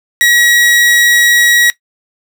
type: tone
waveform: sawtooth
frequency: 1912 Hz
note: A#6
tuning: 43 cents sharp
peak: -3 dBFS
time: 0.21-1.7 s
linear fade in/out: 0 ms
effects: noise-tail reverb RT60 0.1 s tail -17 dB re dry